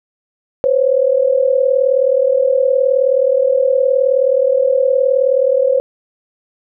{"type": "tone pair together", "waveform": "sine", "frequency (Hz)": [506.9, 546], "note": ["B4", "C#5"], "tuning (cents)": [45, -26], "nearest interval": "minor second", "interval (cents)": 129, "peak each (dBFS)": -13, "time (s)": [0.64, 5.8], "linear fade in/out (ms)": 0, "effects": []}